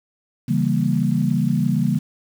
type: chord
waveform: sine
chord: C# diminished seventh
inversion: none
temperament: equal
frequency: 138.59 / 164.81 / 196 / 233.1 Hz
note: C#3 / E3 / G3 / Bb3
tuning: 0 / 0 / 0 / 0 cents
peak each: -22 dBFS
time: 0.48-1.99 s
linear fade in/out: 10 ms
effects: 7-bit